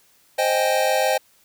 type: chord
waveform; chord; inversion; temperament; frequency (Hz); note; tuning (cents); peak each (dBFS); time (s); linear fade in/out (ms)
square; Ab major seventh; first; equal; 523.3 / 622.3 / 784 / 830.6; C5 / Eb5 / G5 / Ab5; 0 / 0 / 0 / 0; -23 / -23 / -24 / -28; 0.38-1.18; 10
effects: white hiss -58 dBFS RMS until 1.44 s